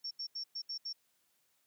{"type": "tone bursts at uneven times", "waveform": "sine", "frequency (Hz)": 5470, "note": "F8", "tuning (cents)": -37, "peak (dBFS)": -37, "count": 6, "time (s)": [[0.04, 0.11], [0.19, 0.27], [0.35, 0.44], [0.55, 0.62], [0.69, 0.78], [0.85, 0.93]], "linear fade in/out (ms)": 10, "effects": ["white hiss -75 dBFS RMS until 1.66 s", "high-pass 80 Hz 12 dB/octave"]}